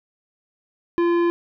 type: tone with tanh clipping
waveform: triangle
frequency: 343.3 Hz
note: F4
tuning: 30 cents flat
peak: -18 dBFS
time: 0.98-1.3 s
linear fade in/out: 0 ms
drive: 17 dB
effects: none